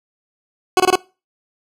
20% pulse tone bursts, 370 Hz, F#4, in tune, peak -5 dBFS, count 4, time 0.77-0.956 s, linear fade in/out 2 ms, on 30 ms, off 22 ms, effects noise-tail reverb RT60 0.3 s tail -22 dB re dry + low-pass 11000 Hz 12 dB/octave

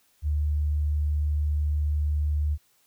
sine tone, 74.5 Hz, D2, 25 cents sharp, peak -22 dBFS, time 0.22-2.58 s, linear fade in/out 50 ms, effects white hiss -65 dBFS RMS until 2.86 s

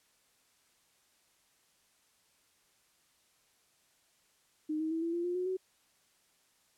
sine tone with pitch steps, 307.9 / 316.6 / 325.5 / 334.6 / 344 / 353.7 / 363.6 / 373.9 Hz, D#4 / D#4 / E4 / E4 / F4 / F4 / F#4 / F#4, -18 / +30 / -22 / +26 / -26 / +22 / -30 / +18 cents, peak -31 dBFS, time 4.69-5.57 s, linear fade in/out 10 ms, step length 110 ms, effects white hiss -70 dBFS RMS until 6.77 s + low-pass 11000 Hz 12 dB/octave

